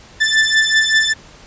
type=beating tone pair; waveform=sawtooth; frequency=1760 / 1765.2 Hz; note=A6 / A6; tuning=0 / +5 cents; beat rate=5.2 Hz; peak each=-11 dBFS; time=0.2-1.14 s; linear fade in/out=20 ms; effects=pink hiss -42 dBFS RMS until 1.46 s + resampled to 16000 Hz